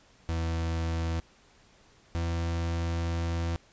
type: tone pair in turn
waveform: 40% pulse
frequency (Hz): 82.41 / 84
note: E2 / E2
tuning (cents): 0 / +33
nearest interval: unison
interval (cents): 33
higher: second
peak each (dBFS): -27 / -27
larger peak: neither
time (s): 0.29-1.2 / 2.15-3.56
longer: second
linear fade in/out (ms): 0
effects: pink hiss -60 dBFS RMS until 3.72 s + resampled to 16000 Hz